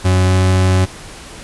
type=tone with pitch glide; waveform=40% pulse; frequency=92.5 to 93.09 Hz; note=F#2 to F#2; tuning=0 to +11 cents; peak=-9 dBFS; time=0.04-0.86 s; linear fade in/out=20 ms; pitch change=+11 cents; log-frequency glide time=0.25-0.4 s; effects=pink hiss -34 dBFS RMS until 1.43 s + resampled to 24000 Hz